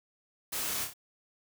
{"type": "noise with echo", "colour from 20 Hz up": "white", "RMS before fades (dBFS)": -35, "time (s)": [0.52, 0.85], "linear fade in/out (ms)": 10, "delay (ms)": 29, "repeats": 3, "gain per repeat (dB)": -5, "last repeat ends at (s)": 0.937, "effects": []}